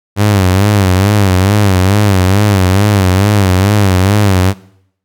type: tone with vibrato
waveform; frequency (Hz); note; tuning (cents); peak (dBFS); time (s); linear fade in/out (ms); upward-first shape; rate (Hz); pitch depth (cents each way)
sawtooth; 98; G2; 0; -3; 0.16-4.54; 50; sine; 2.3; 120
effects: noise-tail reverb RT60 0.7 s tail -21 dB re dry